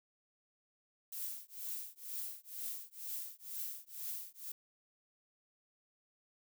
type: noise with tremolo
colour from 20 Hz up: violet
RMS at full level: -40 dBFS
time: 1.12-4.52 s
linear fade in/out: 5 ms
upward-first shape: triangle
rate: 2.1 Hz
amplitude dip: 100%
effects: none